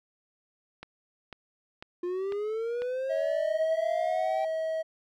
click train, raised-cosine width 0.3 ms, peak -25 dBFS, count 5, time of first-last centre 0.83-2.82 s, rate 2.01 Hz
triangle linear sweep, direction up, 349.2 to 779 Hz, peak -27 dBFS, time 2.03-4.45 s, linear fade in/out 5 ms
triangle tone, 641 Hz, E5, 49 cents flat, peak -26 dBFS, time 3.09-4.83 s, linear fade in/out 20 ms
effects none

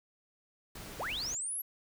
pink noise, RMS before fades -46 dBFS, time 0.75-1.35 s, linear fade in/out 5 ms
sine linear sweep, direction up, 299.9 to 11840 Hz, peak -34 dBFS, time 0.99-1.62 s, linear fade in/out 10 ms
effects none

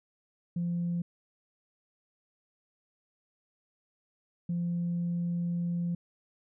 sine tone pair in turn, 172.8 / 172.8 Hz, F3 / F3, -18 / -18 cents, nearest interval unison, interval 0 cents, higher neither, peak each -27 dBFS, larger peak neither, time 0.56-1.02 / 4.49-5.95 s, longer second, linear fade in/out 5 ms, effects tanh soft clip ceiling -25 dBFS

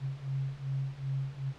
sine beating tone pair, 133.9 / 136.5 Hz, C3 / C#3, +40 / -26 cents, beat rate 2.6 Hz, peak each -36 / -34 dBFS, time 0-1.54 s, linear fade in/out 50 ms, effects pink hiss -54 dBFS RMS until 1.58 s + low-pass 4000 Hz 12 dB/octave

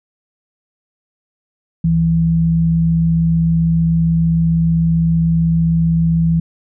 sine tone pair together, 69.21 / 164.81 Hz, C#2 / E3, -2 / 0 cents, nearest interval octave + minor third, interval 1502 cents, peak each -22 / -11 dBFS, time 1.84-6.4 s, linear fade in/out 5 ms, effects none

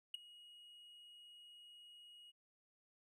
triangle tone with ADSR envelope, 2891 Hz, F#7, 41 cents flat, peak -36 dBFS, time 0.14-2.32 s, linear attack 4 ms, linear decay 12 ms, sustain -20 dB, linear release 26 ms, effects none

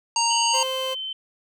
harmonic tone, 928 Hz, A#5, 8 cents flat, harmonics 1 / 3 / 5 / 7 / 9, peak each -22 / -28 / -25 / -25 / -31 dBFS, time 0.16-0.63 s, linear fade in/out 2 ms
sine tone with pitch glide, 2992 to 3080 Hz, F#7 to G7, +19 to -31 cents, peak -28 dBFS, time 0.3-1.13 s, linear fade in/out 5 ms, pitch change +50 cents, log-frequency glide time 0.53-0.63 s
30% pulse tone, 523.3 Hz, C5, in tune, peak -24 dBFS, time 0.53-0.95 s, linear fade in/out 20 ms
effects none

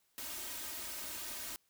white noise with comb filter, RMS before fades -43 dBFS, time 0.18-1.56 s, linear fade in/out 0 ms, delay 3.2 ms, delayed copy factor +1, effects white hiss -75 dBFS RMS until 1.69 s

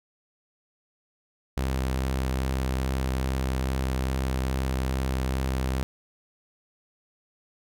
sawtooth tone with vibrato, 65.41 Hz, C2, in tune, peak -21 dBFS, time 1.57-5.83 s, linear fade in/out 0 ms, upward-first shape sine, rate 2.4 Hz, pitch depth 14 cents each way, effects none

